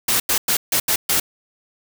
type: noise bursts at uneven times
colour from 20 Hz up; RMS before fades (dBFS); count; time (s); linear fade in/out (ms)
white; -18; 6; 0.08-0.2 / 0.29-0.38 / 0.48-0.57 / 0.72-0.8 / 0.88-0.96 / 1.09-1.2; 5
effects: none